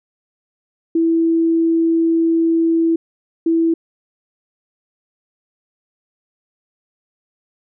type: tone bursts at uneven times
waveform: sine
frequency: 329.6 Hz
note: E4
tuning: in tune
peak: -12 dBFS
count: 2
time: 0.95-2.96 / 3.46-3.74 s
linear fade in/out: 5 ms
effects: none